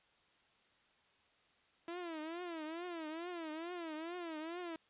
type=tone with vibrato; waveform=sawtooth; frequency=331.8 Hz; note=E4; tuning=11 cents sharp; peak=-38 dBFS; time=1.88-4.76 s; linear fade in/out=2 ms; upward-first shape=triangle; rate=2.3 Hz; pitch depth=160 cents each way; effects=white hiss -71 dBFS RMS until 4.89 s + resampled to 8000 Hz